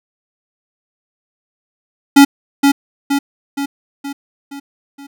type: tone with echo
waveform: square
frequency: 280.1 Hz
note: C#4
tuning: 18 cents sharp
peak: -3 dBFS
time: 2.16-2.25 s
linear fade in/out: 10 ms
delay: 470 ms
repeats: 6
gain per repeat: -5 dB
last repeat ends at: 5.07 s
effects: none